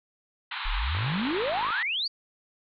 pink band-pass noise, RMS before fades -34 dBFS, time 0.51-1.83 s, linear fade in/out 5 ms, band 830 to 4100 Hz, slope 96 dB/octave
sine exponential sweep, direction up, 30.41 to 4757 Hz, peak -26 dBFS, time 0.65-2.08 s, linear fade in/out 10 ms
click train, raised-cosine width 1 ms, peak -28 dBFS, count 41, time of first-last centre 0.95-1.705 s, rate 53 Hz
effects none

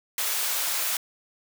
white high-pass noise, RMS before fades -27 dBFS, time 0.18-0.97 s, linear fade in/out 2 ms, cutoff 620 Hz, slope 12 dB/octave, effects none

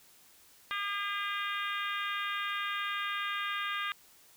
harmonic tone, 404.3 Hz, G#4, 46 cents flat, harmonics 3 / 4 / 5 / 6 / 7 / 8 / 9, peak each -36 / -38 / -40 / -42 / -43 / -44 / -45 dBFS, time 0.71-3.92 s, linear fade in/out 0 ms, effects white hiss -60 dBFS RMS until 4.36 s

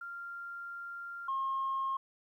sine tone pair in turn, 1390 / 1074.4 Hz, F6 / C6, -9 / +46 cents, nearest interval major third, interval 445 cents, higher first, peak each -40 / -30 dBFS, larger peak second, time 0.01-1.28 / 1.28-1.97 s, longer first, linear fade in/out 5 ms, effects tanh soft clip ceiling -27 dBFS + 12-bit

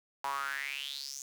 sawtooth tone with high-pass filter sweep, 138.59 Hz, C#3, in tune, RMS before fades -38 dBFS, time 0.24-1.22 s, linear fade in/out 0 ms, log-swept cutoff 890 to 6800 Hz, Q 7.2, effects 9-bit

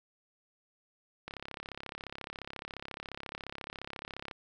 click train, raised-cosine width 0.3 ms, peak -24 dBFS, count 105, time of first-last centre 1.28-4.312 s, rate 34.3 Hz, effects none

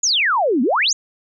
sine exponential two-way sweep, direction down then up, 7110 to 223.7 to 7110 Hz, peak -14 dBFS, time 0.03-0.93 s, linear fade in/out 5 ms, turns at 0.62 s, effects none

